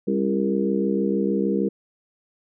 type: harmonic tone with a mistuned harmonic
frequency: 66.5 Hz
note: C2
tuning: 29 cents sharp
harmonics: 3 / 4 / 5 / 6 / 7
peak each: -23 / -29 / -26 / -27 / -27 dBFS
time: 0.07-1.69 s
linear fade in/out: 10 ms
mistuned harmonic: 4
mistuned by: +38 cents
effects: none